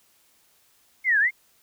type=linear two-way sweep; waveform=sine; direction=down then up; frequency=2189 to 1572 to 2189 Hz; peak=-17 dBFS; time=1.04-1.31 s; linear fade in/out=50 ms; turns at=1.19 s; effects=white hiss -62 dBFS RMS until 1.62 s